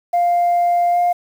sine tone with pitch glide, 699 to 705.1 Hz, F5 to F5, +1 to +16 cents, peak -11 dBFS, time 0.13-1.13 s, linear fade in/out 10 ms, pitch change +15 cents, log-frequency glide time 0.91-0.98 s, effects tanh soft clip ceiling -10 dBFS + 7-bit

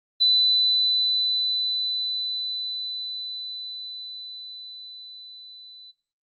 sine tone with level ramp, 3997 Hz, B7, 20 cents sharp, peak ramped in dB -15 to -43 dBFS, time 0.2-5.92 s, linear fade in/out 20 ms, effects noise-tail reverb RT60 0.4 s tail -20 dB re dry + Opus 32 kbps

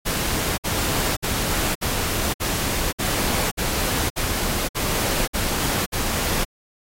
pink noise bursts, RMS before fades -23 dBFS, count 11, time 0.05-6.45 s, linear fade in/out 20 ms, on 530 ms, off 57 ms, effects AAC 48 kbps

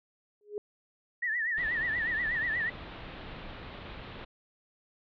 sine tone with exponential growth, 415.3 Hz, G#4, in tune, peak -29 dBFS, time 0.41-0.58 s, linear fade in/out 1 ms, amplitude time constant 36 ms
sine tone with vibrato, 1845 Hz, A#6, 18 cents flat, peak -28 dBFS, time 1.22-2.7 s, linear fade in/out 10 ms, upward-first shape triangle, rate 8.3 Hz, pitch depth 140 cents each way
pink low-pass noise, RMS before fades -44 dBFS, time 1.57-4.25 s, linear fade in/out 10 ms, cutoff 3900 Hz, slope 48 dB/octave
effects none

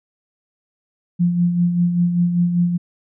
sine tone with tremolo, 174.61 Hz, F3, in tune, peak -12 dBFS, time 1.19-2.78 s, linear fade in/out 20 ms, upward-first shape sine, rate 5.1 Hz, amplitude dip 50%, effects none

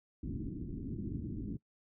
white low-pass noise, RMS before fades -40 dBFS, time 0.23-1.57 s, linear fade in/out 5 ms, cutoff 320 Hz, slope 48 dB/octave, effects noise-tail reverb RT60 0.1 s tail -21 dB re dry

